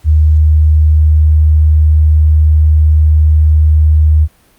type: tone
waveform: sine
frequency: 77 Hz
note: D#2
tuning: 17 cents flat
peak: -4 dBFS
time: 0.04-4.28 s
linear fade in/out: 50 ms
effects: pink hiss -49 dBFS RMS until 4.58 s + Opus 48 kbps